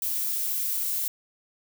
violet noise, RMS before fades -28 dBFS, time 0.02-1.08 s, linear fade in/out 2 ms, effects none

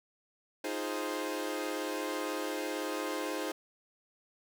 sawtooth chord, F minor seventh, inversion third, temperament equal, 311.1 / 349.2 / 415.3 / 523.3 Hz, Eb4 / F4 / Ab4 / C5, 0 / 0 / 0 / 0 cents, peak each -34 / -37 / -36 / -35 dBFS, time 0.64-3.52 s, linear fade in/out 5 ms, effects none

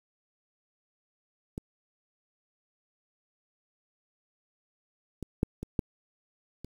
clicks, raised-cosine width 3 ms, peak -22 / -23 / -11 / -23 / -13 / -28 dBFS, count 6, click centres 1.579 / 5.227 / 5.431 / 5.63 / 5.792 / 6.646 s, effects 8-bit

